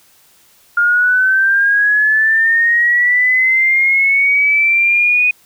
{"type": "linear sweep", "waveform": "sine", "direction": "up", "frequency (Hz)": [1407, 2489], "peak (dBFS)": -9, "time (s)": [0.77, 5.31], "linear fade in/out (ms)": 5, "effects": ["white hiss -50 dBFS RMS until 5.45 s"]}